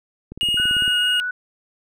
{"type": "click train", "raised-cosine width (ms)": 3, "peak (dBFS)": -21, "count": 11, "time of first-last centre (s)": [0.32, 0.879], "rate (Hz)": 17.9}
{"type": "tone", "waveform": "triangle", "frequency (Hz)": 2867, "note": "F7", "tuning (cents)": 45, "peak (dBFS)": -16, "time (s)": [0.41, 1.2], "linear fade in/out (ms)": 0}
{"type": "tone with vibrato", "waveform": "sine", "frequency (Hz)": 1480, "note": "F#6", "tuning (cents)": 0, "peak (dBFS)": -22, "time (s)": [0.57, 1.31], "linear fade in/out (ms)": 5, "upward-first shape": "sine", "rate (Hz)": 4.3, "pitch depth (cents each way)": 10}
{"effects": []}